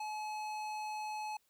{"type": "tone with tanh clipping", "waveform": "sine", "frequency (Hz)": 854, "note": "G#5", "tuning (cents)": 48, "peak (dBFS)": -40, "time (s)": [0, 1.37], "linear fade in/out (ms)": 5, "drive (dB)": 18, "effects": ["white hiss -75 dBFS RMS until 1.49 s"]}